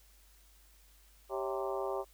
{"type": "harmonic tone with a mistuned harmonic", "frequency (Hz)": 130.4, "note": "C3", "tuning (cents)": -5, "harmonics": [3, 4, 5, 6, 7, 8, 9], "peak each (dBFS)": [-37, -39, -41, -43, -44, -45, -46], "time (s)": [1.29, 2.05], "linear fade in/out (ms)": 50, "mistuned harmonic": 4, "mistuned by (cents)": 95, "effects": ["added 50 Hz sine -61 dBFS peak until 2.13 s", "white hiss -65 dBFS RMS until 2.13 s"]}